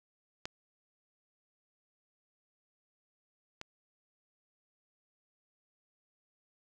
clicks, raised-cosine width 0.2 ms, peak -20 / -24 dBFS, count 2, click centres 0.455 / 3.614 s, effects none

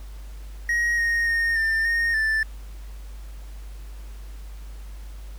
triangle tone with pitch steps, 1888 / 1861 / 1845 / 1794 / 1848 / 1763 Hz, A#6 / A#6 / A#6 / A6 / A#6 / A6, +22 / -3 / -18 / +33 / -16 / +3 cents, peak -18 dBFS, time 0.69-2.43 s, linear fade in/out 2 ms, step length 290 ms, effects added 50 Hz sine -35 dBFS peak until 5.38 s + pink hiss -52 dBFS RMS until 5.38 s

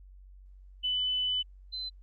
sine tone pair in turn, 3001 / 4051 Hz, F#7 / B7, +24 / +43 cents, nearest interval perfect fourth, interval 519 cents, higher second, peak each -27 / -34 dBFS, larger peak first, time 0.83-1.43 / 1.72-1.9 s, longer first, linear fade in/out 20 ms, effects added 47 Hz sine -49 dBFS peak until 2.02 s + Opus 48 kbps

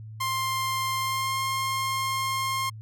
sawtooth tone with pitch glide, 1054 to 1065 Hz, C6 to C6, +12 to +30 cents, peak -22 dBFS, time 0.2-2.7 s, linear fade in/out 10 ms, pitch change +18 cents, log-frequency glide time 0.98-1.39 s, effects added 109 Hz sine -38 dBFS peak until 2.81 s

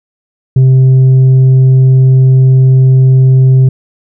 sine tone with tanh clipping, 130.81 Hz, C3, in tune, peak -3 dBFS, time 0.56-3.69 s, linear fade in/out 5 ms, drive 3 dB, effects none

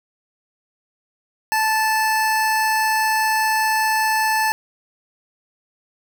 square tone pair together, 875 / 1750 Hz, A5 / A6, -10 / -10 cents, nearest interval octave, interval 1200 cents, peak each -19 / -22 dBFS, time 1.52-4.52 s, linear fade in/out 0 ms, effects none

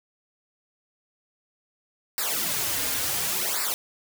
white noise with flanger, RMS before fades -27 dBFS, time 2.18-3.74 s, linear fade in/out 0 ms, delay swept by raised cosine 0.31 to 5.41 ms, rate 0.7 Hz, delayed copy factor -0.9, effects none

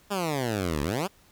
10% pulse exponential two-way sweep, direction down then up, 209.6 to 69.3 to 209.6 Hz, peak -18 dBFS, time 0.1-1.08 s, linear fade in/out 20 ms, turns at 0.82 s, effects pink hiss -59 dBFS RMS until 1.31 s

